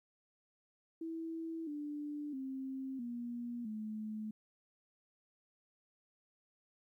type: tone with pitch steps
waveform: sine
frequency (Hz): 326.9 / 294.6 / 265.5 / 239.3 / 215.7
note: E4 / D4 / C4 / A#3 / A3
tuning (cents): -14 / +6 / +25 / +46 / -34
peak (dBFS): -39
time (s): 1.01-4.31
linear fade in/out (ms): 5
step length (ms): 660
effects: 13-bit